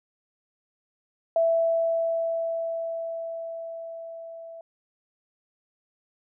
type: tone with level ramp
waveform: sine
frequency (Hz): 662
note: E5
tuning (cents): +7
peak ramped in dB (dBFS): -18 to -39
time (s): 1.36-4.61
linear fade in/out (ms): 2
effects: none